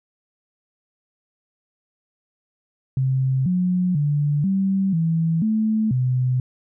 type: tone with pitch steps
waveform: sine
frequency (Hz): 131.9 / 181.1 / 146.2 / 193.3 / 163.7 / 218 / 127.1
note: C3 / F#3 / D3 / G3 / E3 / A3 / C3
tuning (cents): +14 / -37 / -7 / -24 / -12 / -16 / -50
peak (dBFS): -17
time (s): 2.97-6.4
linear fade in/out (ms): 2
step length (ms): 490
effects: none